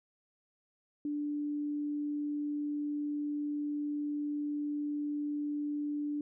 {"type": "tone", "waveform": "sine", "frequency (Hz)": 293.7, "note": "D4", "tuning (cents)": 0, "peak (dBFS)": -32, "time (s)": [1.05, 6.21], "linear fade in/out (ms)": 2, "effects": []}